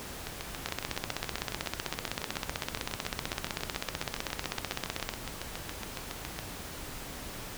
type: two click trains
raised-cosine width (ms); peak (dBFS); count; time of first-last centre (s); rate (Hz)
0.2; -13 / -18; 71 / 45; 0.66-5.09 / 0.27-6.39; 15.8 / 7.19
effects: pink hiss -42 dBFS RMS until 7.57 s